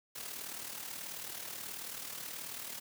white noise with amplitude modulation, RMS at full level -41 dBFS, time 0.15-2.8 s, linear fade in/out 10 ms, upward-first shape sine, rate 38.5 Hz, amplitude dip 55%, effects high-pass 100 Hz 12 dB/octave

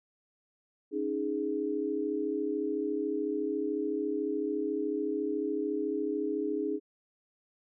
sine chord, C# suspended second, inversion none, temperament equal, 277.2 / 311.1 / 415.3 Hz, C#4 / D#4 / G#4, 0 / 0 / 0 cents, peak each -36 / -33 / -32 dBFS, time 0.91-6.8 s, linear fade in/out 50 ms, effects none

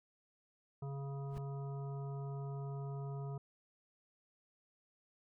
harmonic tone, 138.7 Hz, C#3, 1 cent sharp, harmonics 1 / 3 / 5 / 7 / 9, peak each -40 / -50 / -54 / -57 / -59 dBFS, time 0.82-3.38 s, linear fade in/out 5 ms
brown noise with exponential growth, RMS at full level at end -43 dBFS, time 1.26-1.38 s, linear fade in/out 0 ms, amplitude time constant 25 ms
effects none

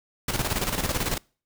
pink noise with tremolo, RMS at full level -25 dBFS, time 0.28-1.18 s, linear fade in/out 5 ms, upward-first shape square, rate 18 Hz, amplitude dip 60%, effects noise-tail reverb RT60 0.4 s tail -26 dB re dry

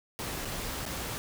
pink noise with dropouts, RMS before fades -36 dBFS, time 0.19-1.18 s, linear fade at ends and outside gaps 0 ms, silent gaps 0.449-0.454 / 0.854-0.862 s, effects none

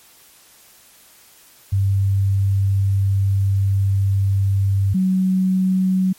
sine tone pair in turn, 98.1 / 187.34 Hz, G2 / F#3, +2 / +22 cents, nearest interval major seventh, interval 1120 cents, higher second, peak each -14 dBFS, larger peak neither, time 1.72-4.94 / 4.94-6.13 s, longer first, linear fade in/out 10 ms, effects white hiss -49 dBFS RMS until 6.18 s + MP3 64 kbps

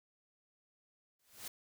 white noise with exponential growth, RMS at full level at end -41 dBFS, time 1.19-1.48 s, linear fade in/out 5 ms, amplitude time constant 61 ms, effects none

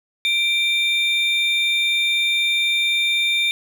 triangle tone pair together, 2349 / 3632 Hz, D7 / A#7, 0 / -46 cents, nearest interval minor sixth, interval 754 cents, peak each -18 dBFS, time 0.25-3.51 s, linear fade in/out 0 ms, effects none

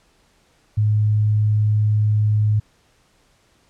sine tone, 106.2 Hz, G#2, 39 cents sharp, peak -14 dBFS, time 0.77-2.6 s, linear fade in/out 10 ms, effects pink hiss -59 dBFS RMS until 3.69 s + low-pass 9000 Hz 12 dB/octave

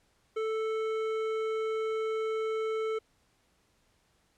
triangle tone with hard clipping, 440 Hz, A4, in tune, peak -31 dBFS, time 0.36-2.99 s, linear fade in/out 10 ms, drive 15 dB, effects pink hiss -70 dBFS RMS until 4.37 s + low-pass 10000 Hz 12 dB/octave

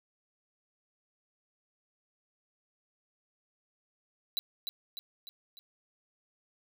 square tone with echo, 3951 Hz, B7, in tune, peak -30 dBFS, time 4.37-4.39 s, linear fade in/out 0 ms, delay 300 ms, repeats 4, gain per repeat -5 dB, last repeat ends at 5.59 s, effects none

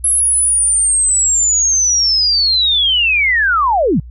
sine linear sweep, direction down, 10980 to 116.54 Hz, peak -10 dBFS, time 0.04-4 s, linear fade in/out 5 ms, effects added 60 Hz sine -30 dBFS peak until 4.1 s

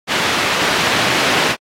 white band-pass noise, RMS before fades -17 dBFS, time 0.07-1.56 s, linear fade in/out 50 ms, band 120 to 2900 Hz, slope 12 dB/octave, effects AAC 48 kbps

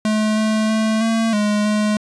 square tone with pitch steps, 215.1 / 217.1 / 219.2 / 225.6 / 208.8 / 211.3 Hz, A3 / A3 / A3 / A3 / G#3 / G#3, -39 / -23 / -6 / +44 / +10 / +30 cents, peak -16 dBFS, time 0.05-1.97 s, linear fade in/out 2 ms, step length 320 ms, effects resampled to 22050 Hz + 8-bit

